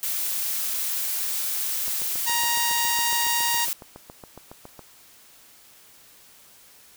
blue noise, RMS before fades -27 dBFS, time 0.03-3.73 s, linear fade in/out 0 ms
click train, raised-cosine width 1 ms, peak -26 dBFS, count 22, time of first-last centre 1.88-4.793 s, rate 7.21 Hz
harmonic tone, 940 Hz, A#5, 14 cents sharp, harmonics 1 / 2 / 3 / 4 / 5 / 6 / 7 / 8 / 9 / 10, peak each -27 / -30 / -32 / -33 / -34 / -35 / -35 / -36 / -37 / -37 dBFS, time 2.26-3.66 s, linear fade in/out 20 ms
effects white hiss -52 dBFS RMS until 6.96 s

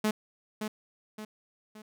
sawtooth tone with echo, 214.3 Hz, A3, 45 cents flat, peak -21 dBFS, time 0.04-0.11 s, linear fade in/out 5 ms, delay 570 ms, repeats 3, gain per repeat -7 dB, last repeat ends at 1.82 s, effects none

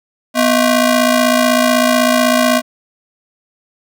sawtooth ring-modulated tone, 440 Hz, A4, in tune, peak -3 dBFS, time 0.34-2.62 s, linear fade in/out 50 ms, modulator 192 Hz, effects none

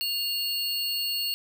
square tone pair together, 2803 / 4387 Hz, F7 / C#8, +6 / -19 cents, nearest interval minor sixth, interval 775 cents, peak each -31 / -29 dBFS, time 0.01-1.34 s, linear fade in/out 0 ms, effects none

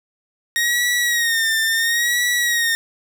sawtooth tone with vibrato, 1864.7 Hz, A#6, in tune, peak -13 dBFS, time 0.56-2.75 s, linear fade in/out 0 ms, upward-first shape sine, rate 0.73 Hz, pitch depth 71 cents each way, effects none

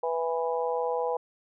harmonic tone, 164.81 Hz, E3, in tune, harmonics 3 / 4 / 5 / 6, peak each -28 / -35 / -32 / -35 dBFS, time 0.03-1.17 s, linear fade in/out 5 ms, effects none

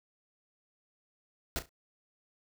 pink noise with echo, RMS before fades -33 dBFS, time 1.56-1.59 s, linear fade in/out 0 ms, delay 34 ms, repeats 3, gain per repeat -12 dB, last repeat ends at 1.692 s, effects none

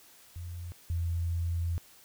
sine tone pair in turn, 86.7 / 84.82 Hz, F2 / E2, -12 / +50 cents, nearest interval unison, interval 38 cents, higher first, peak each -37 / -28 dBFS, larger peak second, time 0.36-0.72 / 0.9-1.78 s, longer second, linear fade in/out 0 ms, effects white hiss -57 dBFS RMS until 2.04 s

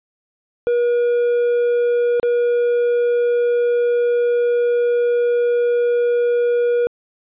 triangle tone with dropouts, 480 Hz, B4, 49 cents flat, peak -12 dBFS, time 0.67-6.87 s, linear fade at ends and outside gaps 0 ms, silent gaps 2.198-2.23 s, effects resampled to 8000 Hz

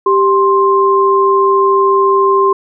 sine tone pair together, 392 / 1052.3 Hz, G4 / C6, 0 / +10 cents, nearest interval octave + perfect fourth, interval 1710 cents, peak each -10 dBFS, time 0.06-2.53 s, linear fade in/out 5 ms, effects none

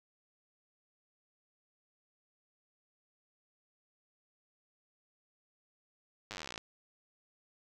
slowing click train, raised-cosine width 0.2 ms, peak -24 dBFS, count 21, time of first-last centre 6.31-6.578 s, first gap 9 ms, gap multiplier 1.04, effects none

